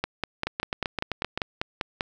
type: two click trains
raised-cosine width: 0.3 ms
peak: -10 / -11 dBFS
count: 11 / 8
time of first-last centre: 0.04-2.009 / 0.47-1.376 s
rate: 5.08 / 7.73 Hz
effects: none